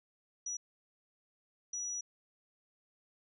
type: tone bursts at uneven times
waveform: sine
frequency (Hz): 5850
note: F#8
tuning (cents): -21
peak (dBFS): -36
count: 2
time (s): 0.46-0.57 / 1.73-2.01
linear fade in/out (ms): 5
effects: none